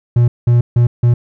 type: tone bursts at uneven times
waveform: triangle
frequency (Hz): 120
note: B2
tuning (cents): -49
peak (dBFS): -5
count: 4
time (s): 0.16-0.28 / 0.47-0.61 / 0.76-0.87 / 1.03-1.14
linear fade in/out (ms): 5
effects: none